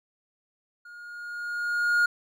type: tone with level ramp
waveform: triangle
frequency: 1428 Hz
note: F6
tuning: 38 cents sharp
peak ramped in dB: -42 to -16 dBFS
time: 0.85-2.06 s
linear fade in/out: 5 ms
effects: none